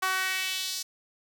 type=tone with high-pass filter sweep; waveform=sawtooth; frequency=376.2 Hz; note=F#4; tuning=29 cents sharp; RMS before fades=-30 dBFS; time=0.02-0.83 s; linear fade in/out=10 ms; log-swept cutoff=1100 to 5300 Hz; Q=2; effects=8-bit